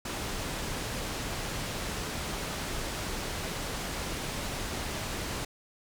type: low-pass noise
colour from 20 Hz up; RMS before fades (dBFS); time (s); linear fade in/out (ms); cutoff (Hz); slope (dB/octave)
pink; -35; 0.05-5.45; 5; 9500; 12
effects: none